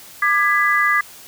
sine chord, G# diminished, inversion second, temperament just, 1196.1 / 1661.2 / 1993.5 Hz, D6 / G#6 / B6, +31 / 0 / +16 cents, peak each -18 dBFS, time 0.22-1.01 s, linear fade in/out 5 ms, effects white hiss -41 dBFS RMS until 1.27 s

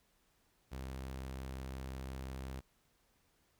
sawtooth tone, 65.7 Hz, C2, 8 cents sharp, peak -38 dBFS, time 0.71-2.61 s, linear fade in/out 20 ms, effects pink hiss -74 dBFS RMS until 3.59 s

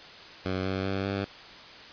10% pulse tone with pitch steps, 93.5 / 95.24 / 97.02 / 98.83 Hz, F#2 / G2 / G2 / G2, +19 / -49 / -17 / +15 cents, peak -20 dBFS, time 0.45-1.25 s, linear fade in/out 10 ms, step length 200 ms, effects white hiss -46 dBFS RMS until 1.92 s + resampled to 11025 Hz

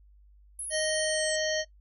sine linear sweep, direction down, 10780 to 7902 Hz, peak -34 dBFS, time 0.59-1.36 s, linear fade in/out 2 ms
harmonic tone, 622.3 Hz, D#5, in tune, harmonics 1 / 3 / 5 / 7 / 9 / 10, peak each -29 / -34 / -36 / -37 / -39 / -39 dBFS, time 0.7-1.65 s, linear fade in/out 50 ms
effects noise-tail reverb RT60 0.1 s tail -18 dB re dry + added 50 Hz sine -54 dBFS peak until 1.8 s

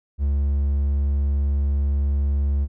triangle tone with hard clipping, 70.5 Hz, C#2, 30 cents sharp, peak -19 dBFS, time 0.18-2.68 s, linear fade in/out 50 ms, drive 6 dB, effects none

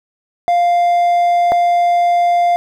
triangle tone pair in turn, 698.5 / 698.5 Hz, F5 / F5, 0 / 0 cents, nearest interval unison, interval 0 cents, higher neither, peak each -8 dBFS, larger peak neither, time 0.48-1.52 / 1.52-2.56 s, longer neither, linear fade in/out 0 ms, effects none

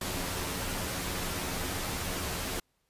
pink noise with comb filter, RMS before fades -34 dBFS, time 0.01-2.6 s, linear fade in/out 5 ms, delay 11 ms, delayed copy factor +0.5, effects pink hiss -75 dBFS RMS until 2.89 s + resampled to 32000 Hz

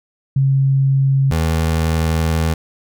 sine / 25% pulse tone pair in turn, 135.8 / 80.75 Hz, C#3 / E2, -35 / -35 cents, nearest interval major sixth, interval 900 cents, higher first, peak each -11 dBFS, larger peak neither, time 0.36-1.31 / 1.31-2.54 s, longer second, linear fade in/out 5 ms, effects none

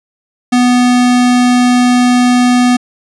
square tone, 246.9 Hz, B3, in tune, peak -7 dBFS, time 0.52-2.77 s, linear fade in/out 10 ms, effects resampled to 22050 Hz

